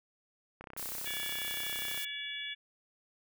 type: click train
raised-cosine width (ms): 0.5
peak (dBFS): -30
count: 45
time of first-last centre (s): 0.61-1.976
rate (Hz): 32.2
type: noise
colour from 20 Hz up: blue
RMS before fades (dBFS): -40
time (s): 0.77-2.05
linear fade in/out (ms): 5
type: harmonic tone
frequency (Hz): 571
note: D5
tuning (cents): -49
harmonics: 3 / 4 / 5 / 6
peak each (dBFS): -44 / -43 / -46 / -40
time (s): 1.05-2.55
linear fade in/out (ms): 20
effects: none